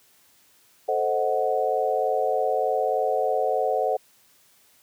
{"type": "chord", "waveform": "sine", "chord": "A diminished seventh", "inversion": "none", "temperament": "equal", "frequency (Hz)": [440, 523.3, 622.3, 740], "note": ["A4", "C5", "Eb5", "Gb5"], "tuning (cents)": [0, 0, 0, 0], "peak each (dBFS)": [-27, -26, -28, -25], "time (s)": [0.88, 3.97], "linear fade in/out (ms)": 10, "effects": ["white hiss -59 dBFS RMS until 4.82 s", "high-pass 60 Hz 12 dB/octave"]}